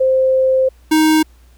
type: tone pair in turn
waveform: sine / square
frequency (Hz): 523.3 / 312.7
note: C5 / D#4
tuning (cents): 0 / +9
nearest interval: major sixth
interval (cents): 891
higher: first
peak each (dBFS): -10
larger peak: neither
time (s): 0-0.69 / 0.91-1.23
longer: first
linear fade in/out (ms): 10
effects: added 60 Hz sine -44 dBFS peak until 1.57 s + pink hiss -55 dBFS RMS until 1.57 s